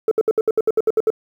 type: tone bursts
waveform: sine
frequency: 440 Hz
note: A4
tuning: in tune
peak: -10 dBFS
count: 11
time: 0.08-1.103 s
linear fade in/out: 2 ms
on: 33 ms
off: 66 ms
effects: tanh soft clip ceiling -11 dBFS + 8-bit